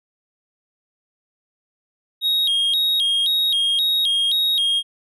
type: tone with vibrato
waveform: triangle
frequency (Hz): 3500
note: A7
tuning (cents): -10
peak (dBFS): -15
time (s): 2.21-4.83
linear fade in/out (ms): 50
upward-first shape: square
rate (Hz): 1.9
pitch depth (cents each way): 130
effects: none